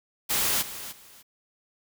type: noise with echo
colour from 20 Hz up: white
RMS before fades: -25 dBFS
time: 0.29-0.63 s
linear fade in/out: 20 ms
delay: 300 ms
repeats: 2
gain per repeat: -13 dB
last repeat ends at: 1.23 s
effects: none